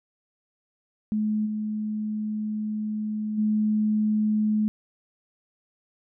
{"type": "tone with level steps", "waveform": "sine", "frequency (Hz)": 213.6, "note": "G#3", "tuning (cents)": 49, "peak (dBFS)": [-22, -26, -20], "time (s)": [1.12, 4.68], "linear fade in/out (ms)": 0, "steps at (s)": [1.45, 3.37], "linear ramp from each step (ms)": 20, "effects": []}